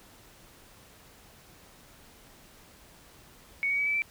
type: tone with pitch steps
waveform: sine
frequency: 2227 / 2253 / 2279 / 2306 / 2332 Hz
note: C#7 / C#7 / C#7 / D7 / D7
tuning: +7 / +28 / +47 / -32 / -13 cents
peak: -25 dBFS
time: 3.63-4.02 s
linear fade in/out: 0 ms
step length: 78 ms
effects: pink hiss -55 dBFS RMS until 4.1 s